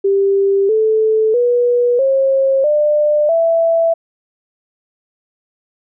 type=tone with pitch steps; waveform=sine; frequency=394.2 / 437.4 / 485.3 / 538.5 / 597.5 / 663 Hz; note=G4 / A4 / B4 / C5 / D5 / E5; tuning=+10 / -10 / -30 / +50 / +30 / +10 cents; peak=-10 dBFS; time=0.04-3.94 s; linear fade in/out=10 ms; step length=650 ms; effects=none